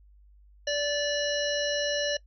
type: harmonic tone with a mistuned harmonic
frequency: 582 Hz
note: D5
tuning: 16 cents flat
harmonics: 1 / 3 / 5 / 7 / 9 / 10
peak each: -28 / -33 / -35 / -36 / -38 / -38 dBFS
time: 0.67-2.17 s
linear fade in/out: 5 ms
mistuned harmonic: 9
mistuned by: +66 cents
effects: noise-tail reverb RT60 0.1 s tail -21 dB re dry + added 50 Hz sine -53 dBFS peak until 2.26 s